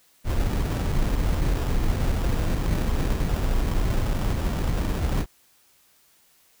brown noise with sample-and-hold, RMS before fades -23 dBFS, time 0.24-5.26 s, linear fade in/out 50 ms, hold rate 2100 Hz, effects white hiss -60 dBFS RMS until 6.6 s

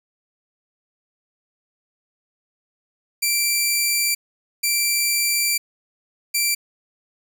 10% pulse tone bursts at uneven times, 2349 Hz, D7, in tune, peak -9 dBFS, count 3, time 3.22-4.15 / 4.63-5.58 / 6.34-6.55 s, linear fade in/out 10 ms, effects none

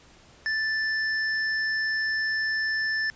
square tone, 1760 Hz, A6, in tune, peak -25 dBFS, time 0.46-3.1 s, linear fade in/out 0 ms, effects pink hiss -54 dBFS RMS until 3.15 s + resampled to 16000 Hz

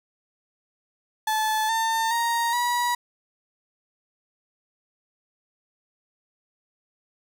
35% pulse tone with pitch steps, 868 / 900.2 / 933.5 / 968.1 Hz, A5 / A5 / A#5 / B5, -24 / +39 / +2 / -35 cents, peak -20 dBFS, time 1.27-2.95 s, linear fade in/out 5 ms, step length 420 ms, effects none

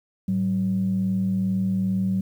sine tone pair together, 106.7 / 189.13 Hz, G#2 / F#3, +47 / +38 cents, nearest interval minor seventh, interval 991 cents, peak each -29 / -20 dBFS, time 0.28-2.21 s, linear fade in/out 5 ms, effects tanh soft clip ceiling -15 dBFS + 9-bit

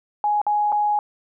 sine tone with dropouts, 834 Hz, G#5, 7 cents sharp, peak -17 dBFS, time 0.24-0.99 s, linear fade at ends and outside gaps 1 ms, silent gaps 0.416-0.466 / 0.72-0.725 s, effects none

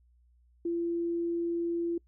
sine tone, 340.2 Hz, F4, 45 cents flat, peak -28 dBFS, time 0.65-1.98 s, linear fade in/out 5 ms, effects noise-tail reverb RT60 0.1 s tail -26 dB re dry + added 60 Hz sine -61 dBFS peak until 2.07 s

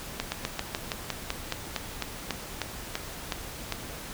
slowing click train, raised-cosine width 0.2 ms, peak -11 dBFS, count 16, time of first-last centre 0.2-3.723 s, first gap 120 ms, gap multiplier 1.09, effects pink hiss -40 dBFS RMS until 4.13 s

